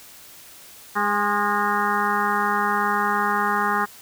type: harmonic tone with a mistuned harmonic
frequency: 205.3 Hz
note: G#3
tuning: 20 cents flat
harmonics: 1 / 2 / 4 / 5 / 6 / 7 / 8 / 9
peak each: -30 / -30 / -25 / -26 / -25 / -28 / -30 / -30 dBFS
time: 0.95-3.86 s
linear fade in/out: 20 ms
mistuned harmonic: 5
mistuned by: +44 cents
effects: white hiss -45 dBFS RMS until 4.01 s